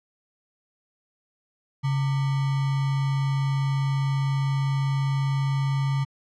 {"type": "tone with sample-and-hold", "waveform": "sine", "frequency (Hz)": 137.6, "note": "C#3", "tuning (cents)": -12, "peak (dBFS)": -21, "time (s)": [1.83, 6.05], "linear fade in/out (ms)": 20, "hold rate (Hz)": 1050, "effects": ["low-pass 5000 Hz 12 dB/octave"]}